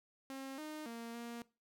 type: tone with pitch steps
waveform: sawtooth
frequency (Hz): 268.6 / 307 / 232 / 235.4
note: C4 / D#4 / A#3 / A#3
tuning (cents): +46 / -23 / -8 / +17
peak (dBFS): -40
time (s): 0.3-1.42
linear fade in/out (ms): 0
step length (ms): 280
effects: noise-tail reverb RT60 0.3 s tail -20 dB re dry